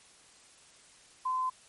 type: tone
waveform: sine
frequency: 1027 Hz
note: C6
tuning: 33 cents flat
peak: -28 dBFS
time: 1.25-1.5 s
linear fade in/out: 10 ms
effects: white hiss -58 dBFS RMS until 1.68 s + MP3 48 kbps